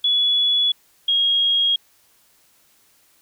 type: tone pair in turn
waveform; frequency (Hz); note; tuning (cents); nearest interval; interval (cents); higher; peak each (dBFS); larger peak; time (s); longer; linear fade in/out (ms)
sine; 3400 / 3274; G#7 / G#7; +40 / -25; minor second; 65; first; -15; neither; 0.04-0.72 / 1.08-1.76; neither; 5
effects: white hiss -58 dBFS RMS until 3.21 s